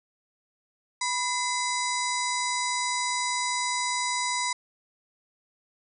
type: harmonic tone with a mistuned harmonic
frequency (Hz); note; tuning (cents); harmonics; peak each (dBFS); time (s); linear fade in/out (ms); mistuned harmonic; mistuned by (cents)
985; B5; -5; 1 / 2 / 4 / 5 / 6 / 7 / 8 / 9; -29 / -32 / -35 / -36 / -37 / -37 / -38 / -39; 1.01-4.53; 5; 2; +70
effects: none